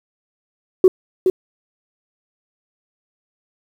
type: tone with echo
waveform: sine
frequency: 372.3 Hz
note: F#4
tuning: 11 cents sharp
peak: -4 dBFS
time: 0.84-0.88 s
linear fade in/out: 2 ms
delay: 420 ms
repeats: 1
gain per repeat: -7 dB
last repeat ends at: 1.3 s
effects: tanh soft clip ceiling -1 dBFS + 7-bit